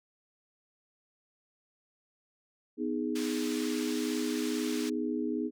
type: chord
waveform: sine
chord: G# minor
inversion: first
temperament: just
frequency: 249.2 / 311.5 / 415.3 Hz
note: B3 / D#4 / G#4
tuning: +16 / +2 / 0 cents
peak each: -33 / -33 / -36 dBFS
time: 2.77-5.51 s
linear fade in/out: 50 ms
type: band-pass noise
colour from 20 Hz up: white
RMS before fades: -42 dBFS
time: 3.15-4.9 s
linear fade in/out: 10 ms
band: 1100 to 6200 Hz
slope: 12 dB/octave
effects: none